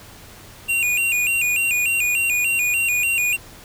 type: tone with vibrato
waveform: square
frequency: 2600 Hz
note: E7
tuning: 24 cents flat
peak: -18 dBFS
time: 0.68-3.37 s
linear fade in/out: 20 ms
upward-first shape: square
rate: 3.4 Hz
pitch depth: 100 cents each way
effects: added 99 Hz sine -49 dBFS peak until 3.64 s + pink hiss -43 dBFS RMS until 3.64 s